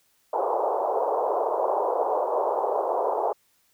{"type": "band-pass noise", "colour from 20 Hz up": "pink", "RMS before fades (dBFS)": -25, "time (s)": [0.33, 3.33], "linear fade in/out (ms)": 5, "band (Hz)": [420, 1000], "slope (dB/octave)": 48, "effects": ["white hiss -66 dBFS RMS until 3.73 s"]}